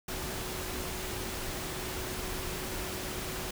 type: tone in noise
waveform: sine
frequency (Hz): 370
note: F#4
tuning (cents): 0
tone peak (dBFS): -44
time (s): 0.08-3.51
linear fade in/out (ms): 5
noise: pink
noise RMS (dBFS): -37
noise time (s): 0.08-3.51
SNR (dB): -10
effects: none